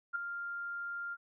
sine tone with ADSR envelope, 1396.9 Hz, F6, in tune, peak -29 dBFS, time 0.13-1.17 s, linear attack 25 ms, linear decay 8 ms, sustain -8 dB, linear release 43 ms, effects none

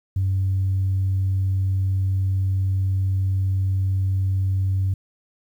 sine tone, 95.5 Hz, G2, 45 cents flat, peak -17 dBFS, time 0.16-4.94 s, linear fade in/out 5 ms, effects tanh soft clip ceiling -15 dBFS + 9-bit

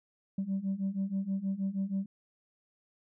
sine beating tone pair, 190.7 / 197 Hz, G3 / G3, -47 / +9 cents, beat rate 6.3 Hz, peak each -33 / -31 dBFS, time 0.38-2.06 s, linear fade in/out 5 ms, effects tanh soft clip ceiling -26 dBFS

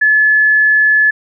sine tone, 1720 Hz, A6, 40 cents flat, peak -7 dBFS, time 0.01-1.11 s, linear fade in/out 10 ms, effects none

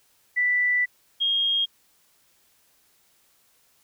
sine tone pair in turn, 1975.5 / 3246 Hz, B6 / G#7, 0 / -40 cents, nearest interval major sixth, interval 860 cents, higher second, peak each -19 / -20 dBFS, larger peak first, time 0.36-0.86 / 1.2-1.66 s, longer first, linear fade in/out 20 ms, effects white hiss -63 dBFS RMS until 3.83 s

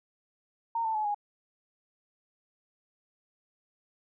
sine tone with pitch steps, 920 / 887.1 / 855.4 / 824.9 Hz, A#5 / A5 / A5 / G#5, -23 / +14 / -49 / -12 cents, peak -27 dBFS, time 0.75-1.146 s, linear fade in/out 5 ms, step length 99 ms, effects none

